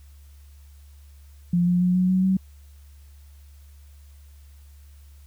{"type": "tone with pitch steps", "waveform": "sine", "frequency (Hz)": [174.61, 177.46, 180.35, 183.29, 186.28, 189.32], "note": ["F3", "F3", "F#3", "F#3", "F#3", "F#3"], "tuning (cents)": [0, 28, -44, -16, 12, 40], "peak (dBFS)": -17, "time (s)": [1.53, 2.37], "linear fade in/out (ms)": 5, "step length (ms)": 140, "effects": ["added 71 Hz sine -45 dBFS peak until 5.26 s", "white hiss -61 dBFS RMS until 5.26 s"]}